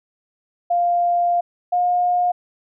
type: tone pair in turn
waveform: sine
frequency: 698.5 / 713.6 Hz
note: F5 / F5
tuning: 0 / +37 cents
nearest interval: unison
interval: 37 cents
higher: second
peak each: -15 dBFS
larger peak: neither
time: 0.7-1.41 / 1.72-2.32 s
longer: first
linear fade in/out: 10 ms
effects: none